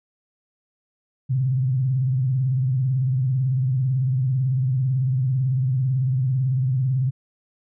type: tone with vibrato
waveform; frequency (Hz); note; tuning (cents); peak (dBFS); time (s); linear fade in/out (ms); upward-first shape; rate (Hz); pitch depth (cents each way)
sine; 130; C3; -11; -18; 1.29-7.11; 20; triangle; 18; 130
effects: none

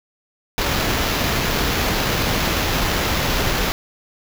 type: noise with sample-and-hold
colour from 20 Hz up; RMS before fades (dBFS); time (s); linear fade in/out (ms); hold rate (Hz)
pink; -20; 0.58-3.72; 0; 8820
effects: none

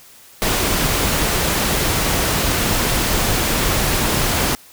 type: noise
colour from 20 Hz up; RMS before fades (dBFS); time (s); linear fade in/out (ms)
pink; -18; 0.42-4.55; 0
effects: white hiss -45 dBFS RMS until 4.72 s

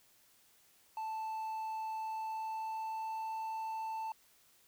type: tone with pitch glide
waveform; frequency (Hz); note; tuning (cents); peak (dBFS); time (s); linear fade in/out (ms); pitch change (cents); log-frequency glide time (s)
triangle; 880 to 886.1; A5 to A5; 0 to +12; -35; 0.97-4.12; 2; +12; 1.95-3.44
effects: white hiss -67 dBFS RMS until 4.67 s

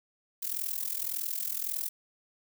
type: noise with amplitude modulation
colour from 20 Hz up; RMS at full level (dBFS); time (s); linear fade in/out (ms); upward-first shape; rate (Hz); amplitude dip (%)
violet; -30; 0.42-1.89; 10; sine; 41.8; 85
effects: none

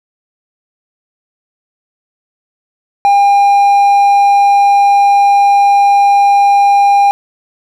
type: tone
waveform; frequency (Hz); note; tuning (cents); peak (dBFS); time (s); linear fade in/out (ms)
triangle; 804; G5; +44; -3; 3.05-7.11; 0
effects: none

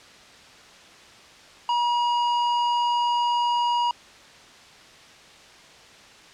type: tone with hard clipping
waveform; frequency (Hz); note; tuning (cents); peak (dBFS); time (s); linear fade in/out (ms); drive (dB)
triangle; 958; A#5; +47; -22; 1.69-3.91; 2; 15
effects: white hiss -48 dBFS RMS until 6.33 s + low-pass 5000 Hz 12 dB/octave

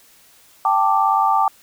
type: chord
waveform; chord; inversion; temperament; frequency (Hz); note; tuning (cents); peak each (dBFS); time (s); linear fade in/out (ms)
sine; G suspended second; none; just; 784 / 882 / 1176; G5 / A5 / D6; 0 / +4 / +2; -18; 0.65-1.48; 2
effects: white hiss -51 dBFS RMS until 1.62 s

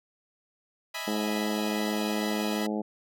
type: chord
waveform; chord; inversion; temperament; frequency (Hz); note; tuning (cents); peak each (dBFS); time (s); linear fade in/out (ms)
10% pulse; E major seventh; third; equal; 622.3 / 659.3 / 830.6 / 987.8; D#5 / E5 / G#5 / B5; 0 / 0 / 0 / 0; -32 / -31 / -32 / -29; 0.94-2.67; 10
type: harmonic tone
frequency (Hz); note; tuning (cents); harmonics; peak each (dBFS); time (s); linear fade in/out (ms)
106; G#2; +36; 2 / 3 / 4 / 5 / 6 / 7 / 8; -30 / -34 / -36 / -38 / -40 / -41 / -42; 1.07-2.82; 10
effects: none

